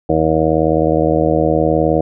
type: harmonic tone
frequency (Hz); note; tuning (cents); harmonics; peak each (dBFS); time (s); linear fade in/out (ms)
79.4; D#2; +36; 1 / 2 / 3 / 4 / 5 / 6 / 7 / 8 / 9; -23 / -20 / -26 / -17 / -27 / -17 / -18 / -22 / -21; 0.09-2.01; 5
effects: none